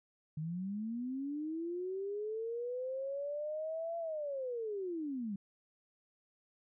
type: linear two-way sweep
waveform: sine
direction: up then down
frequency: 150 to 679 to 189.7 Hz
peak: -36 dBFS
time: 0.37-5.36 s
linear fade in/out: 5 ms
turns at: 3.98 s
effects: none